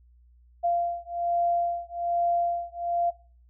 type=beating tone pair; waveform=sine; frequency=691 / 692.2 Hz; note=F5 / F5; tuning=-19 / -16 cents; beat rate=1.2 Hz; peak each=-27 dBFS; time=0.63-3.11 s; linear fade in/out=20 ms; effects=noise-tail reverb RT60 0.4 s tail -20 dB re dry + added 60 Hz sine -54 dBFS peak until 3.49 s